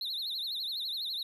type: tone with vibrato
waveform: triangle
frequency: 3914 Hz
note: B7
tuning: 16 cents flat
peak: -32 dBFS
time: 0.01-1.23 s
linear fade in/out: 2 ms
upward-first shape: triangle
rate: 12 Hz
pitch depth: 200 cents each way
effects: none